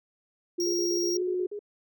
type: tone with pitch glide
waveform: sine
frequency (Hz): 349.9 to 362.7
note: F4 to F#4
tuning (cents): +3 to -34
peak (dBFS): -26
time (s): 0.58-1.47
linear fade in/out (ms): 10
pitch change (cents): +63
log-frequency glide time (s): 1.09-1.22
type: tone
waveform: square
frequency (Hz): 5620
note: F8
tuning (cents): +10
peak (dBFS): -30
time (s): 0.6-1.17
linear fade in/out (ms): 2
type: tone bursts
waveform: sine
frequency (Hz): 412.8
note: G#4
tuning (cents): -10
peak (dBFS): -33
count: 8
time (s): 0.66-1.592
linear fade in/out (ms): 5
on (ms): 78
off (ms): 44
effects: none